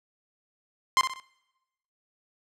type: tone with echo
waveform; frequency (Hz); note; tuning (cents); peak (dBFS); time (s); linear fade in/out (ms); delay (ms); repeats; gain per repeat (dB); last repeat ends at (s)
sawtooth; 1046.5; C6; 0; -14; 0.97-1.01; 0; 63; 3; -8; 1.199
effects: noise-tail reverb RT60 1.0 s tail -26 dB re dry + low-pass 8000 Hz 12 dB/octave